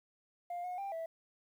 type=tone with pitch steps; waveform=sine; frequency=702 / 723 / 791 / 656 Hz; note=F5 / F#5 / G5 / E5; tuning=+9 / -40 / +15 / -9 cents; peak=-35 dBFS; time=0.5-1.06 s; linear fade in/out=5 ms; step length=140 ms; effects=tanh soft clip ceiling -36 dBFS + 11-bit